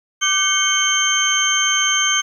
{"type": "tone cluster", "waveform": "sine", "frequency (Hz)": [1187, 1529, 2202, 3104, 6330], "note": ["D6", "G6", "C#7", "G7", "G8"], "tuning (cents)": [18, -44, -12, -18, 16], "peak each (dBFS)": [-24, -23, -23, -19, -19], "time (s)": [0.21, 2.22], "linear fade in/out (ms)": 20, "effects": ["8-bit"]}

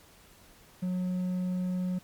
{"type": "tone with hard clipping", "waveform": "sine", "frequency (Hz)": 182.2, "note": "F#3", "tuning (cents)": -26, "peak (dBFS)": -29, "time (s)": [0.82, 1.99], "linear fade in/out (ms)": 10, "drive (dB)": 3, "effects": ["pink hiss -57 dBFS RMS until 2.03 s", "MP3 96 kbps"]}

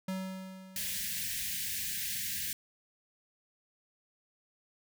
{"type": "tone with exponential decay", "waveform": "square", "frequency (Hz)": 188.7, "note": "F#3", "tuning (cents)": 34, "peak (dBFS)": -33, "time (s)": [0.08, 1.56], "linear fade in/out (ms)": 5, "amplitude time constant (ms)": 320}
{"type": "band-stop noise", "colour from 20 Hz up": "white", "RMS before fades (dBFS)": -36, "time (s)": [0.76, 2.53], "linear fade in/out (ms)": 2, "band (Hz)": [230, 1600], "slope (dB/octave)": 96}
{"effects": []}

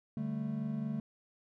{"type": "chord", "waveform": "triangle", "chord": "D suspended fourth", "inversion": "none", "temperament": "just", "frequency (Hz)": [146.83, 195.78, 220.2], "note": ["D3", "G3", "A3"], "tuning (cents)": [0, -2, 2], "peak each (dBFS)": [-37, -39, -34], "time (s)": [0.17, 1], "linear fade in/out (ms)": 2, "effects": []}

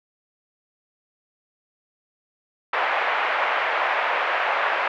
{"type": "band-pass noise", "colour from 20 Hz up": "pink", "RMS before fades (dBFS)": -23, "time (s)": [2.73, 4.88], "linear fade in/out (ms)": 5, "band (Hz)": [630, 2400], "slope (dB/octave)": 24, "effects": []}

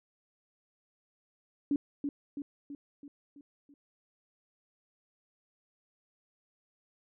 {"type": "tone with echo", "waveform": "sine", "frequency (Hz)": 285.2, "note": "C#4", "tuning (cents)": 49, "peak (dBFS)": -25, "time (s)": [1.71, 1.76], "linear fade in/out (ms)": 2, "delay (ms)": 330, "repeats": 6, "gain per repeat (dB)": -5, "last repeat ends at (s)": 3.74, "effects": []}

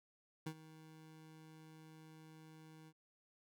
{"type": "tone with ADSR envelope", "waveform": "25% pulse", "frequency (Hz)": 157.9, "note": "D#3", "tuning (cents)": 26, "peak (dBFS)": -36, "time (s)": [0.46, 2.93], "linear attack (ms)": 8, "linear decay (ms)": 66, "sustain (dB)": -17, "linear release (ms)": 52, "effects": []}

